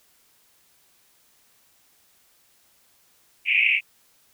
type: band-pass noise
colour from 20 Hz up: pink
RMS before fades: -20 dBFS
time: 3.45-3.81 s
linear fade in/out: 50 ms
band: 2200 to 2700 Hz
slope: 96 dB/octave
effects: white hiss -61 dBFS RMS until 4.33 s